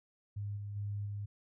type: tone with level steps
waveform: sine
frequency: 102.2 Hz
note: G#2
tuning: 27 cents flat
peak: -36 / -39 / -35 / -37 dBFS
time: 0.36-1.26 s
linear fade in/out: 10 ms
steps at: 0.56 / 0.75 / 1.05 s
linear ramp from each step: 20 ms
effects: none